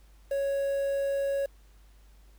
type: tone with quantisation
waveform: triangle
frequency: 554.4 Hz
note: C#5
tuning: in tune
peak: -24 dBFS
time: 0.31-1.46 s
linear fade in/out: 5 ms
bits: 8
effects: added 50 Hz sine -53 dBFS peak until 2.38 s + pink hiss -65 dBFS RMS until 2.38 s